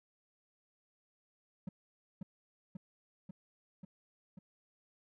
triangle tone with echo, 185 Hz, F#3, in tune, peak -35 dBFS, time 1.67-1.69 s, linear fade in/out 5 ms, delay 540 ms, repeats 5, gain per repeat -2 dB, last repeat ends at 4.39 s, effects none

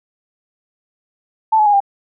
sine tone with pitch steps, 880 / 851.5 / 823.9 / 797.2 Hz, A5 / G#5 / G#5 / G5, 0 / +43 / -14 / +29 cents, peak -9 dBFS, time 1.52-1.804 s, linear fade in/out 10 ms, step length 71 ms, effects none

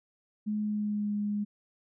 sine tone with pitch glide, 211.3 to 206.8 Hz, G#3 to G#3, +30 to -7 cents, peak -28 dBFS, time 0.46-1.45 s, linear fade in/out 20 ms, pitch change -37 cents, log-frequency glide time 0.59-1.14 s, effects none

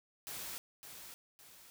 white noise with echo, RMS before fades -44 dBFS, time 0.27-0.58 s, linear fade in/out 0 ms, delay 560 ms, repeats 2, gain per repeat -7 dB, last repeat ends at 1.7 s, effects none

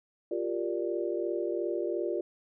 sine chord, G minor seventh, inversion third, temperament equal, 349.2 / 392 / 466.2 / 587.3 Hz, F4 / G4 / Bb4 / D5, 0 / 0 / 0 / 0 cents, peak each -32 / -35 / -36 / -36 dBFS, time 0.31-2.21 s, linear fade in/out 5 ms, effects none

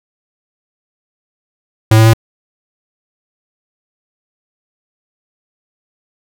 square tone with pitch steps, 110 / 111.41 / 112.83 Hz, A2 / A2 / A2, 0 / +22 / +44 cents, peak -5 dBFS, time 1.91-2.135 s, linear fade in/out 5 ms, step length 75 ms, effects none

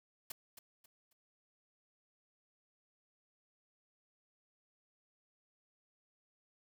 white noise with echo, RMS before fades -43 dBFS, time 0.3-0.32 s, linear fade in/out 5 ms, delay 270 ms, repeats 3, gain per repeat -10 dB, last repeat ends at 1.13 s, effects none

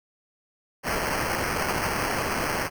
white noise with sample-and-hold, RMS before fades -27 dBFS, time 0.83-2.7 s, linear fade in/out 50 ms, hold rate 3675 Hz, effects none

